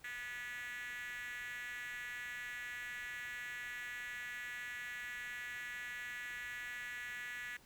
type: tone with high-pass filter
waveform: 5% pulse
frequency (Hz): 244.2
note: B3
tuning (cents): -19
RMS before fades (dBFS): -45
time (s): 0.04-7.57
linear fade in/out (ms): 5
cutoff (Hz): 1800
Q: 6.9
effects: pink hiss -64 dBFS RMS until 7.65 s